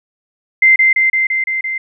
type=tone with echo; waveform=sine; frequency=2082 Hz; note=C7; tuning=9 cents flat; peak=-5 dBFS; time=0.62-0.76 s; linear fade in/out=5 ms; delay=170 ms; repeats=6; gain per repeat=-2 dB; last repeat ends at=1.78 s; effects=none